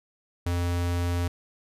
square tone, 87.31 Hz, F2, in tune, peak -25 dBFS, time 0.46-1.28 s, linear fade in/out 5 ms, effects resampled to 32000 Hz

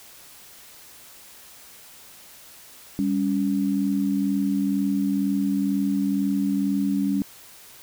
sine tone pair together, 198.8 / 280.9 Hz, G3 / C#4, +25 / +23 cents, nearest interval tritone, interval 598 cents, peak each -23 dBFS, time 2.99-7.22 s, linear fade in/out 0 ms, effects white hiss -47 dBFS RMS until 7.82 s

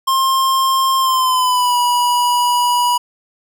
square tone with pitch glide, 1062 to 973.9 Hz, C6 to B5, +25 to -24 cents, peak -13 dBFS, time 0.07-2.98 s, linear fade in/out 10 ms, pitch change -149 cents, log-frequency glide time 0.98-1.77 s, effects none

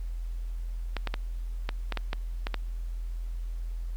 clicks, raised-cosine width 0.3 ms, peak -15 dBFS, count 9, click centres 0.967 / 1.073 / 1.141 / 1.691 / 1.923 / 1.973 / 2.131 / 2.469 / 2.543 s, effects added 42 Hz sine -31 dBFS peak until 3.96 s + pink hiss -60 dBFS RMS until 3.96 s

